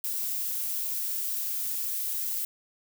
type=noise; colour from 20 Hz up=violet; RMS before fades=-31 dBFS; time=0.04-2.45 s; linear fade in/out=2 ms; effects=none